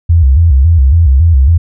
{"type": "tone with vibrato", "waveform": "sine", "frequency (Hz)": 74.7, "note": "D2", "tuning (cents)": 30, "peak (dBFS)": -3, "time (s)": [0.09, 1.58], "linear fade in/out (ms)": 10, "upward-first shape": "square", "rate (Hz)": 3.6, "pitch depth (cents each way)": 200, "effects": []}